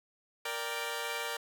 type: chord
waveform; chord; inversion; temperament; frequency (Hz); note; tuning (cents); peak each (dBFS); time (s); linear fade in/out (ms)
10% pulse; G minor; first; equal; 466.2 / 587.3 / 784; Bb4 / D5 / G5; 0 / 0 / 0; -29 / -31 / -33; 0.45-1.37; 5
effects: none